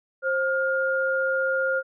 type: tone pair together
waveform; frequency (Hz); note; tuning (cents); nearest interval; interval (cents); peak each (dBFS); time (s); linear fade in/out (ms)
sine; 530 / 1414.9; C5 / F6; +22 / +22; octave + perfect fourth; 1700; -24; 0.22-1.83; 50
effects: none